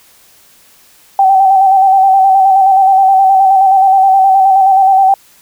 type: tone with vibrato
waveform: sine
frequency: 771 Hz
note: G5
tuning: 29 cents flat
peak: -4 dBFS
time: 1.19-5.14 s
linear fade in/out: 2 ms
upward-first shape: square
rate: 9.5 Hz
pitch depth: 31 cents each way
effects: white hiss -45 dBFS RMS until 5.41 s